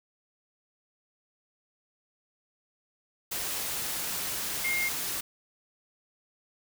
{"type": "tone in noise", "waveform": "sine", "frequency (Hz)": 2126, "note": "C7", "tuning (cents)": 27, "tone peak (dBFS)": -27, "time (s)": [4.64, 4.89], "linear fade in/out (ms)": 10, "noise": "white", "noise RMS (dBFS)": -33, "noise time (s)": [3.31, 5.21], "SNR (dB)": 3, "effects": []}